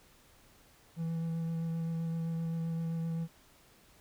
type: tone with vibrato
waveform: triangle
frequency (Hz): 164.81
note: E3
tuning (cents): 0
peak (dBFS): -30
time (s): 0.96-3.28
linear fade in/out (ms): 50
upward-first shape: sine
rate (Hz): 7.7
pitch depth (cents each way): 12
effects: pink hiss -62 dBFS RMS until 4 s